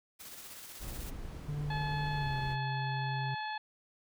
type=noise with tremolo; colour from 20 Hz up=white; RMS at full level=-47 dBFS; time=0.19-1.11 s; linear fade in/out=20 ms; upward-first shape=square; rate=16 Hz; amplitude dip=30%
type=noise; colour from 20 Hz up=brown; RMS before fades=-42 dBFS; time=0.79-2.57 s; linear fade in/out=50 ms
type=tone with pitch glide; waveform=triangle; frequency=146.83 to 133.87 Hz; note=D3 to C3; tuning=0 to +40 cents; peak=-32 dBFS; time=1.48-3.35 s; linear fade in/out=10 ms; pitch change=-160 cents; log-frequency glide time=2.14-2.36 s
type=harmonic tone; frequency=859 Hz; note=A5; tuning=42 cents flat; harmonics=1 / 2 / 3 / 4 / 5; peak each=-37 / -41 / -48 / -48 / -49 dBFS; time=1.7-3.58 s; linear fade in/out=5 ms
effects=none